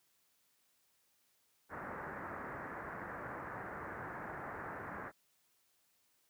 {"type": "low-pass noise", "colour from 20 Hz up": "white", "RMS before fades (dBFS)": -45, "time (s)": [1.69, 5.12], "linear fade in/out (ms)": 50, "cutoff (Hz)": 1800, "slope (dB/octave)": 48, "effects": ["white hiss -75 dBFS RMS until 6.29 s", "high-pass 60 Hz 12 dB/octave"]}